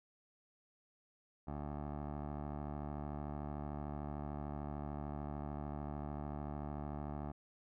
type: tone with low-pass filter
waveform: 15% pulse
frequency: 73.42 Hz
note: D2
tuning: in tune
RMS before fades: -43 dBFS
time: 1.47-7.32 s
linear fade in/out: 10 ms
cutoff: 930 Hz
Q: 1.9
effects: none